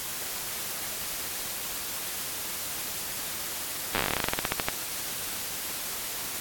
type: slowing click train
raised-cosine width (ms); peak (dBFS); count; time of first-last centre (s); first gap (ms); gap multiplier
0.3; -9; 22; 3.95-4.685; 9; 1.12
effects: white hiss -34 dBFS RMS until 6.4 s + AAC 64 kbps